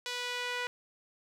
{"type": "tone with band-pass filter sweep", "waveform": "sawtooth", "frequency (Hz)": 491, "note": "B4", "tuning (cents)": -10, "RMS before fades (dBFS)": -36, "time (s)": [0.06, 0.67], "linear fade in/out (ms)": 0, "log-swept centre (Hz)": [3800, 2100], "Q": 1.1, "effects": []}